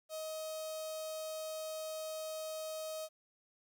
sawtooth tone with notch filter, 630 Hz, D#5, 21 cents sharp, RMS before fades -42 dBFS, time 0.09-3.09 s, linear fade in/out 50 ms, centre 1800 Hz, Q 0.61, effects 12-bit

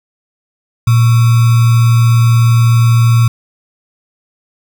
sine tone with sample-and-hold, 116.54 Hz, A#2, in tune, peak -5 dBFS, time 0.87-3.28 s, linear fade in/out 5 ms, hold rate 1225 Hz, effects none

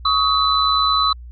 sine tone cluster, 1125 / 1265 / 3994 Hz, C#6 / D#6 / B7, +25 / +28 / +19 cents, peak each -18 dBFS, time 0.05-1.13 s, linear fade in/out 5 ms, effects added 60 Hz sine -33 dBFS peak until 1.31 s + MP3 64 kbps

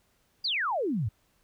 sine exponential sweep, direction down, 4978 to 92.5 Hz, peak -26 dBFS, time 0.44-1.09 s, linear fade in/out 10 ms, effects pink hiss -69 dBFS RMS until 1.43 s

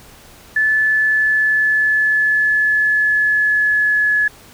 sine tone with pitch glide, 1738 to 1702.2 Hz, A6 to G#6, -22 to +42 cents, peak -12 dBFS, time 0.56-4.28 s, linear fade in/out 5 ms, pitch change -36 cents, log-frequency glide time 0.79-4.13 s, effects pink hiss -43 dBFS RMS until 4.53 s

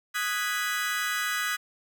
35% pulse chord, G# minor seventh, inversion second, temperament equal, 1244.5 / 1480 / 1661.2 / 1975.5 Hz, D#6 / F#6 / G#6 / B6, 0 / 0 / 0 / 0 cents, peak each -31 dBFS, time 0.14-1.57 s, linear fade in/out 20 ms, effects none

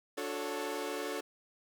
sawtooth chord, D major seventh, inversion none, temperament equal with one note detuned, 293.7 / 363.4 / 440 / 554.4 Hz, D4 / F#4 / A4 / C#5, 0 / -31 / 0 / 0 cents, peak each -38 / -38 / -35 / -38 dBFS, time 0.17-1.21 s, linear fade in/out 10 ms, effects none

